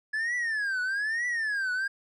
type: tone with vibrato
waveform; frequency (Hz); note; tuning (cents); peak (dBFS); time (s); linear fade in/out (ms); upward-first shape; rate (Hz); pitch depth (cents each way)
triangle; 1703; G#6; +43; -25; 0.13-1.88; 10; triangle; 1.1; 260
effects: resampled to 24000 Hz